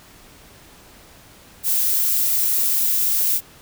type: noise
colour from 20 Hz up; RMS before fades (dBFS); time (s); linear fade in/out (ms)
violet; -19; 1.63-3.41; 50
effects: pink hiss -47 dBFS RMS until 3.61 s